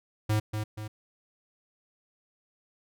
square tone with echo, 107.1 Hz, A2, 46 cents flat, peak -24 dBFS, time 0.29-0.4 s, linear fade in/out 10 ms, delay 240 ms, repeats 2, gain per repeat -6 dB, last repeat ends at 0.88 s, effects none

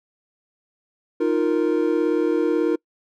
triangle chord, Eb suspended second, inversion none, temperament equal, 311.1 / 349.2 / 466.2 Hz, Eb4 / F4 / Bb4, 0 / 0 / 0 cents, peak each -20 dBFS, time 1.2-2.76 s, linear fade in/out 10 ms, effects noise-tail reverb RT60 0.1 s tail -25 dB re dry

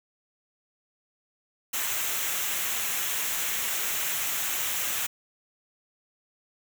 white noise with comb filter, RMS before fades -29 dBFS, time 1.73-5.07 s, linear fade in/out 10 ms, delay 0.21 ms, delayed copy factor -0.55, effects none

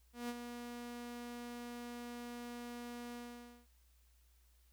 sawtooth tone with ADSR envelope, 240.3 Hz, B3, 47 cents flat, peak -34 dBFS, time 0.13-3.67 s, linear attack 160 ms, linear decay 42 ms, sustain -7 dB, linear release 530 ms, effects added 60 Hz sine -66 dBFS peak until 4.72 s + white hiss -75 dBFS RMS until 4.72 s

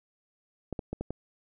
clicks, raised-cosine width 2 ms, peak -20 dBFS, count 5, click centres 0.727 / 0.792 / 0.93 / 1.01 / 1.106 s, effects none

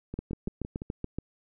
two click trains, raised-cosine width 3 ms, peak -19 / -23 dBFS, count 8 / 5, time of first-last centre 0.19-1.186 / 0.14-0.819 s, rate 7.03 / 5.89 Hz, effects none

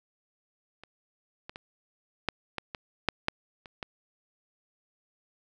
clicks, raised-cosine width 0.3 ms, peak -30 / -24 / -24 / -10 / -16 / -20 / -7 / -9 / -29 / -19 dBFS, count 10, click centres 0.836 / 1.495 / 1.559 / 2.287 / 2.583 / 2.748 / 3.087 / 3.284 / 3.658 / 3.828 s, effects none

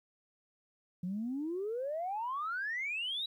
sine exponential sweep, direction up, 172.7 to 3929 Hz, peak -33 dBFS, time 1.03-3.26 s, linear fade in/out 5 ms, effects tanh soft clip ceiling -29 dBFS + 12-bit

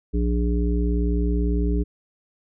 harmonic tone, 59 Hz, A#1, 22 cents sharp, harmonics 1 / 3 / 5 / 7, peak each -20 / -27 / -28 / -30 dBFS, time 0.13-1.84 s, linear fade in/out 20 ms, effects none

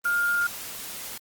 sine tone in noise, 1410 Hz, F6, 16 cents sharp, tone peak -21 dBFS, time 0.05-0.47 s, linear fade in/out 5 ms, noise white, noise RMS -37 dBFS, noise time 0.04-1.18 s, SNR +13 dB, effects Opus 32 kbps

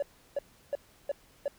triangle tone bursts, 568 Hz, C#5, 42 cents sharp, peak -24 dBFS, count 5, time 0-1.48 s, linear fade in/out 2 ms, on 24 ms, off 340 ms, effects tanh soft clip ceiling -23 dBFS + pink hiss -61 dBFS RMS until 1.58 s

